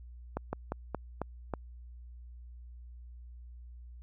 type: slowing click train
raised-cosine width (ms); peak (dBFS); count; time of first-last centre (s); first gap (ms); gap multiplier
1; -19; 6; 0.37-1.537; 160; 1.19
effects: added 60 Hz sine -46 dBFS peak until 4.02 s